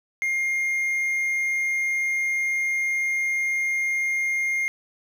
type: tone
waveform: triangle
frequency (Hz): 2123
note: C7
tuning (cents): +25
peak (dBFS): -20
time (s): 0.22-4.68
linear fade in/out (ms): 0
effects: none